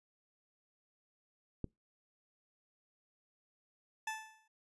click, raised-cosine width 3 ms, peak -25 dBFS, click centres 1.643 s
20% pulse tone with exponential decay, 875 Hz, A5, 10 cents flat, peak -30 dBFS, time 4.07-4.48 s, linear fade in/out 5 ms, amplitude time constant 88 ms
effects noise-tail reverb RT60 0.2 s tail -26 dB re dry + resampled to 24000 Hz

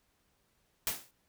white noise with exponential decay, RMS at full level -29 dBFS, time 0.87-1.11 s, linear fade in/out 1 ms, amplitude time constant 51 ms, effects pink hiss -74 dBFS RMS until 1.28 s

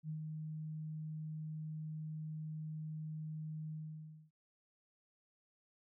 sine tone with ADSR envelope, 155.56 Hz, D#3, in tune, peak -38 dBFS, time 0.03-4.31 s, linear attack 63 ms, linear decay 97 ms, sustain -3 dB, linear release 590 ms, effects none

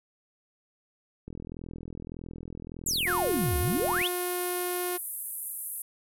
click train, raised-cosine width 3 ms, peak -27 dBFS, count 115, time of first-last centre 1.28-4.014 s, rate 41.7 Hz
pink band-pass noise, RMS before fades -37 dBFS, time 2.86-5.82 s, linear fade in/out 2 ms, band 10000 to 13000 Hz, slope 48 dB/octave
sine exponential two-way sweep, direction down then up, 8040 to 64.4 to 3795 Hz, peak -26 dBFS, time 2.86-4.08 s, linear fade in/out 10 ms, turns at 3.58 s
sawtooth tone, 357.9 Hz, F4, 42 cents sharp, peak -26 dBFS, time 3.06-4.98 s, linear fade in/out 20 ms
effects none

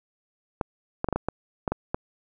clicks, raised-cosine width 1 ms, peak -11 dBFS, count 9, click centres 0.612 / 1.044 / 1.087 / 1.127 / 1.16 / 1.286 / 1.678 / 1.72 / 1.945 s, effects none

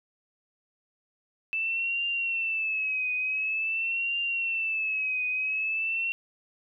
sine tone with vibrato, 2637 Hz, E7, in tune, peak -26 dBFS, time 1.53-6.12 s, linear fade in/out 0 ms, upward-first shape triangle, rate 0.47 Hz, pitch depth 100 cents each way, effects none

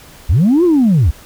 sine linear two-way sweep, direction up then down, 60 to 366.6 to 60 Hz, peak -6 dBFS, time 0.29-1.11 s, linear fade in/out 10 ms, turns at 0.64 s, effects tanh soft clip ceiling -5 dBFS + pink hiss -40 dBFS RMS until 1.25 s

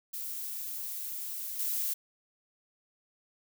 violet noise with level steps, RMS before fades -38 / -32 dBFS, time 0.13-1.94 s, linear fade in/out 10 ms, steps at 1.59 s, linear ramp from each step 5 ms, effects none

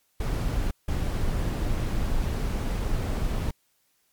brown noise bursts at uneven times, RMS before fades -26 dBFS, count 2, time 0.2-0.71 / 0.88-3.51 s, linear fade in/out 5 ms, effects white hiss -69 dBFS RMS until 4.12 s + MP3 96 kbps

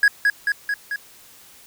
triangle tone with echo, 1661.2 Hz, G#6, in tune, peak -9 dBFS, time 0.03-0.08 s, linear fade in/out 2 ms, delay 220 ms, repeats 4, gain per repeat -3 dB, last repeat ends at 0.96 s, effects white hiss -48 dBFS RMS until 1.66 s

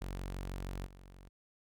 sawtooth tone with level steps, 46.31 Hz, F#1, 2 cents sharp, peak -35 / -49 dBFS, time 0.01-1.29 s, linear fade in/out 10 ms, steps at 0.86 s, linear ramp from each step 5 ms, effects none

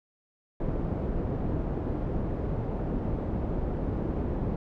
pink low-pass noise, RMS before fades -30 dBFS, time 0.6-4.56 s, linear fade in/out 2 ms, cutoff 500 Hz, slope 12 dB/octave, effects none

